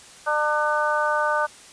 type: harmonic tone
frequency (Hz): 300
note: D4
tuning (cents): +37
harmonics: 2 / 3 / 4 / 5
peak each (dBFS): -25 / -25 / -25 / -25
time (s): 0.26-1.47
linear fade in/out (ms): 20
effects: white hiss -46 dBFS RMS until 1.72 s + resampled to 22050 Hz